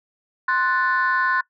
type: chord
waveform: sine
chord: F# diminished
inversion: second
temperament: equal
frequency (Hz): 1046.5 / 1480 / 1760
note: C6 / F#6 / A6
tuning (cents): 0 / 0 / 0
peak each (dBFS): -21 / -20 / -23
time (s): 0.48-1.41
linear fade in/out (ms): 5
effects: noise-tail reverb RT60 0.1 s tail -20 dB re dry + tanh soft clip ceiling -11 dBFS